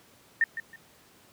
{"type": "tone with echo", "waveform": "sine", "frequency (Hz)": 1816, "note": "A#6", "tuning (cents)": -46, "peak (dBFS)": -19, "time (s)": [0.41, 0.44], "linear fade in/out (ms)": 2, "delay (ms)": 160, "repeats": 2, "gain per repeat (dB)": -12, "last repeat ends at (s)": 0.76, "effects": ["pink hiss -58 dBFS RMS until 1.32 s", "high-pass 100 Hz 12 dB/octave"]}